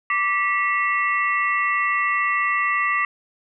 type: tone cluster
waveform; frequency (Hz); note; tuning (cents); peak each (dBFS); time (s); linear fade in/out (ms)
sine; 1168 / 1955 / 2162 / 2697; D6 / B6 / C#7 / E7; -10 / -18 / -44 / +39; -22 / -22 / -28 / -28; 0.1-3.05; 2
effects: none